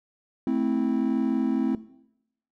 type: chord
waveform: triangle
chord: A minor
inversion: none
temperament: equal with one note detuned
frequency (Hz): 220 / 261.6 / 327.2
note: A3 / C4 / E4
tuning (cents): 0 / 0 / -13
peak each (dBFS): -26 / -22 / -26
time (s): 0.47-1.75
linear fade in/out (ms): 2
effects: noise-tail reverb RT60 0.8 s tail -18 dB re dry + tanh soft clip ceiling -12 dBFS